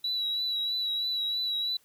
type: tone with vibrato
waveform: sine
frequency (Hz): 3919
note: B7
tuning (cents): -14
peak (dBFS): -26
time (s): 0.04-1.77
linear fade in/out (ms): 5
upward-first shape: triangle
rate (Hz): 3.1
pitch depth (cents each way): 35
effects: tanh soft clip ceiling -24 dBFS + white hiss -65 dBFS RMS until 1.84 s